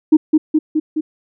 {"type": "tone with echo", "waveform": "sine", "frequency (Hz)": 310, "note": "D#4", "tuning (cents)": -6, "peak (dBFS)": -3, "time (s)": [0.12, 0.17], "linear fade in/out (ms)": 10, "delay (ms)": 210, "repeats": 4, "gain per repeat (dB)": -3, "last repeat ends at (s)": 1.01, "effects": ["tanh soft clip ceiling 0 dBFS"]}